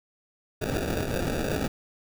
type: noise with sample-and-hold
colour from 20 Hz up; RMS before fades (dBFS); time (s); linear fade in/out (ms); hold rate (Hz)
white; -28; 0.61-1.68; 10; 1050
effects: none